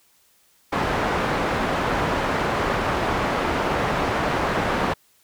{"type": "low-pass noise", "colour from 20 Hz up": "white", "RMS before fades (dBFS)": -23, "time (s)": [0.72, 4.94], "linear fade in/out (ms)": 10, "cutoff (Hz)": 1200, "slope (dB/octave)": 12, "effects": ["white hiss -60 dBFS RMS until 5.23 s"]}